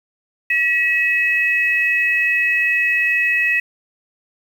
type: tone pair together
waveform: sine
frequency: 1927.6 / 2570 Hz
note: B6 / E7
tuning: -43 / -45 cents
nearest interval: perfect fourth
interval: 498 cents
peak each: -17 / -17 dBFS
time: 0.5-3.6 s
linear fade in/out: 5 ms
effects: 7-bit